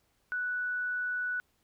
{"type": "tone", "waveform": "sine", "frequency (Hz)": 1480, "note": "F#6", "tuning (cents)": 0, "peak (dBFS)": -30, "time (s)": [0.32, 1.4], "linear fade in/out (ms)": 0, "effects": ["pink hiss -73 dBFS RMS until 1.63 s"]}